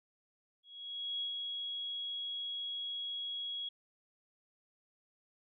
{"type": "tone with ADSR envelope", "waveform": "sine", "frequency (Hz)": 3322, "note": "G#7", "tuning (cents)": 0, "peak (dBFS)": -34, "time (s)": [0.63, 3.69], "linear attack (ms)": 580, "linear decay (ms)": 110, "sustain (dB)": -3, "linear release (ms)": 6, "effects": []}